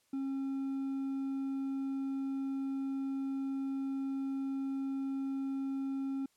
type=tone with hard clipping; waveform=triangle; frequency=270.9 Hz; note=C#4; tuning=40 cents flat; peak=-34 dBFS; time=0.13-6.26 s; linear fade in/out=5 ms; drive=5 dB; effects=white hiss -73 dBFS RMS until 6.36 s + low-pass 11000 Hz 12 dB/octave